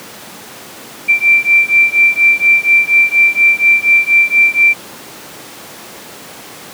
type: beating tone pair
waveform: sine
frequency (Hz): 2349 / 2353.2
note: D7 / D7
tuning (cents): 0 / +3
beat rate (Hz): 4.2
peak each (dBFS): -10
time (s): 1.08-4.74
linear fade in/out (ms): 20
effects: pink hiss -32 dBFS RMS until 6.73 s + high-pass 200 Hz 12 dB/octave